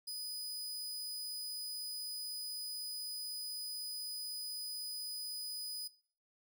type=tone; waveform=sawtooth; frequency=4978 Hz; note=D#8; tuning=in tune; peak=-37 dBFS; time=0.07-5.88 s; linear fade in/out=10 ms; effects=noise-tail reverb RT60 0.5 s tail -20 dB re dry